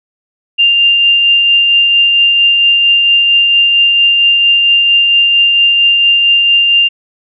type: tone with tremolo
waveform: sine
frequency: 2794 Hz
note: F7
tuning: in tune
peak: -4 dBFS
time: 0.58-6.89 s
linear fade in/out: 20 ms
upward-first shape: triangle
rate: 4.4 Hz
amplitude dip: 30%
effects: none